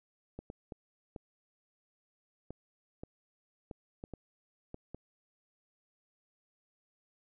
clicks, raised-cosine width 2 ms, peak -29 dBFS, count 11, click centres 0.39 / 0.501 / 0.722 / 1.162 / 2.506 / 3.035 / 3.712 / 4.039 / 4.137 / 4.744 / 4.946 s, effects none

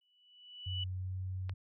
sine tone with exponential growth, 2960 Hz, F#7, in tune, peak -35 dBFS, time 0.01-0.84 s, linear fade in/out 5 ms, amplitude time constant 180 ms
sine tone with pitch glide, 92.5 to 93.3 Hz, F#2 to F#2, 0 to +15 cents, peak -36 dBFS, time 0.66-1.54 s, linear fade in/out 10 ms, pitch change +15 cents, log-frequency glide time 0.97-1.15 s
click, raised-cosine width 0.3 ms, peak -29 dBFS, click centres 1.495 s
effects none

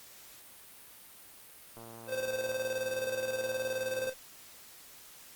click train, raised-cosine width 1 ms, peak -35 dBFS, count 268, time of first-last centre 1.77-4.092 s, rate 115 Hz
square tone with tremolo, 520 Hz, C5, 11 cents flat, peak -31 dBFS, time 2.07-4.14 s, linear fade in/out 50 ms, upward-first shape square, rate 19 Hz, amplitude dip 50%
effects white hiss -53 dBFS RMS until 5.35 s + Opus 48 kbps

